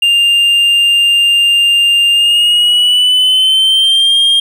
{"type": "tone with pitch glide", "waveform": "triangle", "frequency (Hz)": [2800, 3216], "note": ["F7", "G7"], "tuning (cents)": [4, 44], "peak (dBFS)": -5, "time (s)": [0.02, 4.4], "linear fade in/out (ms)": 5, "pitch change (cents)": 240, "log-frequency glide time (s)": [2.12, 4.17], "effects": []}